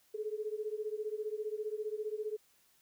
sine beating tone pair, 421.5 / 436.5 Hz, G#4 / A4, +26 / -14 cents, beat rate 15 Hz, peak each -38 / -39 dBFS, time 0.14-2.37 s, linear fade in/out 10 ms, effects white hiss -69 dBFS RMS until 2.81 s

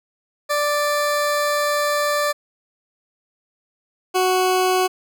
20% pulse tone pair in turn, 587.3 / 370 Hz, D5 / F#4, 0 / 0 cents, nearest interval minor sixth, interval 800 cents, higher first, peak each -13 / -11 dBFS, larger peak second, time 0.49-2.33 / 4.14-4.88 s, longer first, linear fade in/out 20 ms, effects none

